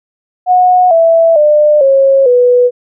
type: tone with pitch steps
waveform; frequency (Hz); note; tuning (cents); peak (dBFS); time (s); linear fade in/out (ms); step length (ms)
sine; 729 / 660.8 / 599 / 543 / 492.2; F#5 / E5 / D5 / C#5 / B4; -26 / +4 / +34 / -36 / -6; -4; 0.46-2.71; 50; 450
effects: none